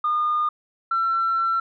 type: tone pair in turn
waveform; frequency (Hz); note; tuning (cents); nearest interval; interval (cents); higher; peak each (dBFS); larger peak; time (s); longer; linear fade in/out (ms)
sine; 1218 / 1348; D#6 / E6; -37 / +38; major second; 175; second; -18; neither; 0.04-0.49 / 0.91-1.6; second; 5
effects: tanh soft clip ceiling -15 dBFS